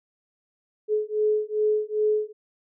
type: beating tone pair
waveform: sine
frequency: 425 / 427.5 Hz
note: G#4 / A4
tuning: +40 / -50 cents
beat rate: 2.5 Hz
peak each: -24 dBFS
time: 0.88-2.33 s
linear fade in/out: 50 ms
effects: none

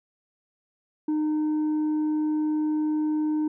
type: tone with tanh clipping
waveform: sine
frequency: 306.2 Hz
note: D#4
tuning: 28 cents flat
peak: -23 dBFS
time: 1.08-3.48 s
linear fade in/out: 5 ms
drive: 3 dB
effects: none

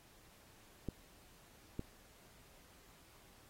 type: clicks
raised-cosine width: 3 ms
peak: -26 dBFS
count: 2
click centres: 0.887 / 1.794 s
effects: pink hiss -64 dBFS RMS until 3.49 s + AAC 48 kbps

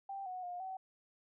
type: tone with pitch steps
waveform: sine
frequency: 785 / 736 / 712 / 758 Hz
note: G5 / F#5 / F5 / F#5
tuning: +2 / -9 / +33 / +42 cents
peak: -40 dBFS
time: 0.09-0.77 s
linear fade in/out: 5 ms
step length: 170 ms
effects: none

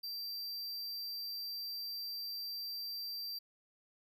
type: tone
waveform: square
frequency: 4699 Hz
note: D8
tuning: in tune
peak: -40 dBFS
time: 0.03-3.39 s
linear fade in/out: 10 ms
effects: none

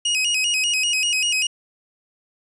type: tone with vibrato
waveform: sawtooth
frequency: 2700 Hz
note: E7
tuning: 41 cents sharp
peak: -15 dBFS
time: 0.05-1.47 s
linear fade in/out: 5 ms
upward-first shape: square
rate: 5.1 Hz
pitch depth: 110 cents each way
effects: resampled to 22050 Hz

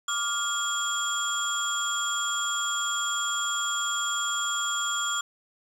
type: tone cluster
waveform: sine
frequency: 1174 / 1397 / 3307 / 7210 Hz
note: D6 / F6 / G#7 / A8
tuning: -1 / 0 / -8 / +41 cents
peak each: -30 dBFS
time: 0.08-5.21 s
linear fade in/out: 5 ms
effects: tanh soft clip ceiling -20 dBFS + 9-bit

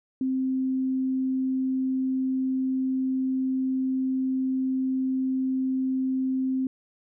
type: tone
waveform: sine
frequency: 261.6 Hz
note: C4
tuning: in tune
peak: -23 dBFS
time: 0.21-6.67 s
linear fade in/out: 2 ms
effects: none

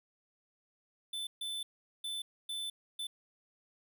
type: tone bursts at uneven times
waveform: square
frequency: 3520 Hz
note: A7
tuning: in tune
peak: -37 dBFS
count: 5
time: 1.13-1.27 / 1.41-1.63 / 2.04-2.22 / 2.49-2.7 / 2.99-3.07 s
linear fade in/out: 5 ms
effects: none

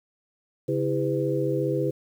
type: tone cluster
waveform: sine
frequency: 138.3 / 328.2 / 403 / 505 Hz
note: C#3 / E4 / G4 / B4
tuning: -4 / -8 / +48 / +39 cents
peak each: -28 dBFS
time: 0.68-1.91 s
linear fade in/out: 10 ms
effects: 9-bit

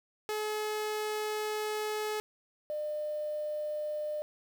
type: tone pair in turn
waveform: sawtooth / sine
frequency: 426.4 / 602.7 Hz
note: G#4 / D5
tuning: +46 / +45 cents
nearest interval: tritone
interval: 599 cents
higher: second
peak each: -28 / -32 dBFS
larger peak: first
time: 0.29-2.2 / 2.7-4.22 s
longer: first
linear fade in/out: 0 ms
effects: 9-bit

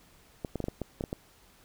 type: clicks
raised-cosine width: 2 ms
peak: -19 dBFS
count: 9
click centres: 0.448 / 0.557 / 0.603 / 0.641 / 0.684 / 0.817 / 1.009 / 1.039 / 1.129 s
effects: pink hiss -60 dBFS RMS until 1.64 s

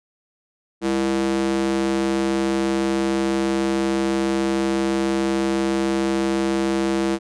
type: tone with high-pass filter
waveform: square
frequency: 66.9 Hz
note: C2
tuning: 39 cents sharp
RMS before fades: -21 dBFS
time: 0.81-7.19 s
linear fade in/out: 50 ms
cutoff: 280 Hz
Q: 3.9
effects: resampled to 22050 Hz

